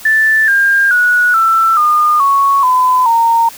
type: tone with pitch steps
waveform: sine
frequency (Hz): 1760 / 1604.6 / 1463 / 1333.8 / 1216.1 / 1108.7 / 1010.9 / 921.6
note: A6 / G6 / F#6 / E6 / D#6 / C#6 / B5 / A#5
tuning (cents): 0 / +40 / -20 / +20 / -40 / 0 / +40 / -20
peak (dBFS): -7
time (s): 0.05-3.49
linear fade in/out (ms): 5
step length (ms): 430
effects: white hiss -33 dBFS RMS until 3.57 s